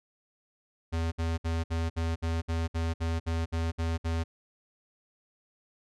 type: tone bursts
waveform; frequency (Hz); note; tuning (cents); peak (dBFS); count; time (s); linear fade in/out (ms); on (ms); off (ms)
square; 82.4; E2; 0; -28; 13; 0.92-4.24; 20; 200; 60
effects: low-pass 7000 Hz 12 dB/octave